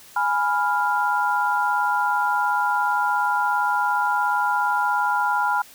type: chord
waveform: sine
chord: F diminished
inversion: first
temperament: equal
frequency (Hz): 830.6 / 987.8 / 1396.9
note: Ab5 / Cb6 / F6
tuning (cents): 0 / 0 / 0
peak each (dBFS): -23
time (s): 0.16-5.62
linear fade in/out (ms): 5
effects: white hiss -47 dBFS RMS until 5.74 s